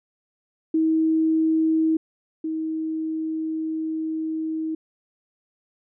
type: tone pair in turn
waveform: sine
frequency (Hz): 319.4 / 317.7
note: D#4 / D#4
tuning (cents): +45 / +36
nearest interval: unison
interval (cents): 9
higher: first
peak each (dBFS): -17 / -24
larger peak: first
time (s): 0.74-1.97 / 2.44-4.75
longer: second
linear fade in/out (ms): 5
effects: none